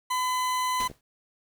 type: tone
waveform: 40% pulse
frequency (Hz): 1010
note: B5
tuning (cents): +39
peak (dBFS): -24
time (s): 0.1-0.88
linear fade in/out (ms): 10
type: noise with exponential decay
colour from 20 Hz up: pink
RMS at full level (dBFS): -34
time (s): 0.8-1.01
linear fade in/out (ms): 2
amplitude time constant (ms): 45
type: clicks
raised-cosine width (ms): 2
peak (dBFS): -29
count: 2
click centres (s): 0.9 / 0.914
effects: none